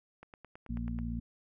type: click train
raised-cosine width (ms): 0.5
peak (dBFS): -34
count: 8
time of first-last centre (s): 0.23-0.988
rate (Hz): 9.23
type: harmonic tone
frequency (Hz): 58.27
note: A#1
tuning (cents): 0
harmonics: 1 / 2 / 3 / 4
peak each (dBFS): -37 / -41 / -43 / -38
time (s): 0.69-1.2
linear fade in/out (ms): 10
effects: none